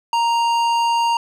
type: tone with tanh clipping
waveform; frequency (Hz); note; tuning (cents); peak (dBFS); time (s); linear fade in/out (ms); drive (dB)
triangle; 932.3; A#5; 0; -17; 0.13-1.17; 2; 18
effects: none